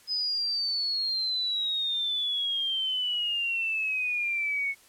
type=exponential sweep; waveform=sine; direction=down; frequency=5060 to 2199 Hz; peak=-26 dBFS; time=0.07-4.75 s; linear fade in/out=50 ms; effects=white hiss -57 dBFS RMS until 4.88 s + low-pass 12000 Hz 12 dB/octave